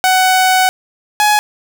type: tone pair in turn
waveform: sawtooth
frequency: 747 / 840.7 Hz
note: F#5 / G#5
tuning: +16 / +21 cents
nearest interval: major second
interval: 205 cents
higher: second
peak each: -5 dBFS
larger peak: neither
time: 0.04-0.69 / 1.2-1.39 s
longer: first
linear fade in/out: 0 ms
effects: none